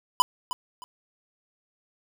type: tone with echo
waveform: square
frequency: 997 Hz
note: B5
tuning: 16 cents sharp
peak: -16 dBFS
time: 0.2-0.22 s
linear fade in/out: 0 ms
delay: 310 ms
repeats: 2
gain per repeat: -12 dB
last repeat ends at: 0.84 s
effects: none